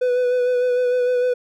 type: tone with vibrato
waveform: triangle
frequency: 496.5 Hz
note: B4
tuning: 9 cents sharp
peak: -14 dBFS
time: 0.01-1.34 s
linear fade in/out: 10 ms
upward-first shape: sine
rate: 6.6 Hz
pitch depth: 22 cents each way
effects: none